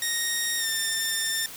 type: tone with pitch glide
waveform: 10% pulse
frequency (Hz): 1864.7 to 1797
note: A#6 to A6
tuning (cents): 0 to +36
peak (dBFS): -16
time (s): 0.02-1.46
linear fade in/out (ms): 2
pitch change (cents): -64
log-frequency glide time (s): 0.58-0.67
effects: white hiss -41 dBFS RMS until 1.56 s